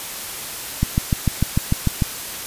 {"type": "click train", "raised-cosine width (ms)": 5, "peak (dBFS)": -4, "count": 9, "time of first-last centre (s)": [0.83, 2.022], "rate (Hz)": 6.71, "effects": ["white hiss -30 dBFS RMS until 2.46 s", "resampled to 32000 Hz"]}